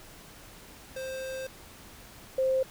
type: tone pair in turn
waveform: square / sine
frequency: 525 / 525 Hz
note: C5 / C5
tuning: +6 / +6 cents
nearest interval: unison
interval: 0 cents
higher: neither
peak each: -35 / -23 dBFS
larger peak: second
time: 0.96-1.47 / 2.38-2.63 s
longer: first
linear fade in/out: 5 ms
effects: pink hiss -50 dBFS RMS until 2.7 s